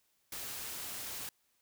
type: noise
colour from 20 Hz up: white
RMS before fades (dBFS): -42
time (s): 0.32-1.29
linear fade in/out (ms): 2
effects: white hiss -75 dBFS RMS until 1.61 s